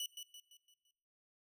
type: tone with echo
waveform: sawtooth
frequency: 2956 Hz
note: F#7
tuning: 2 cents flat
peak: -35 dBFS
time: 0-0.06 s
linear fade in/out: 2 ms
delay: 170 ms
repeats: 5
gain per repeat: -7 dB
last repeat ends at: 0.91 s
effects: noise-tail reverb RT60 0.8 s tail -20 dB re dry